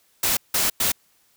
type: noise bursts at uneven times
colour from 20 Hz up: white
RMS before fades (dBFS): -21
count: 3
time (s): 0.23-0.37 / 0.54-0.7 / 0.8-0.92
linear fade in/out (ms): 5
effects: white hiss -62 dBFS RMS until 1.36 s

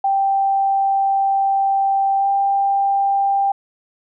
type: tone with pitch glide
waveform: sine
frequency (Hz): 784 to 791.7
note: G5 to G5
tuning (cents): 0 to +17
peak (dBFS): -14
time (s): 0.04-3.52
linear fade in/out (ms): 5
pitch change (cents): +17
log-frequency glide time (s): 2.18-2.27
effects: none

